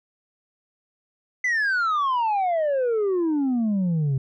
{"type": "exponential sweep", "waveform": "sine", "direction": "down", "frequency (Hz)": [2039, 130], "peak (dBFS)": -17, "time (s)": [1.44, 4.18], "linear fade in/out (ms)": 5, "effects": ["tanh soft clip ceiling -19 dBFS"]}